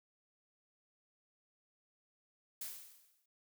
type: noise with exponential decay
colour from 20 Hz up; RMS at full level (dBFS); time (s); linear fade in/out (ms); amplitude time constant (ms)
blue; -41; 2.61-3.26; 5; 140
effects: none